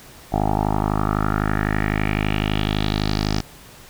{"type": "tone with low-pass filter sweep", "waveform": "10% pulse", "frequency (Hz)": 51.91, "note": "G#1", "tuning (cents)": 0, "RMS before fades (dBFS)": -21, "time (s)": [0.32, 3.41], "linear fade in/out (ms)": 10, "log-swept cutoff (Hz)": [740, 5400], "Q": 3.9, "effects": ["pink hiss -44 dBFS RMS until 3.89 s"]}